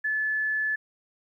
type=tone; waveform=sine; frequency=1730 Hz; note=A6; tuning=30 cents flat; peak=-24 dBFS; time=0.04-0.76 s; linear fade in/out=10 ms; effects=11-bit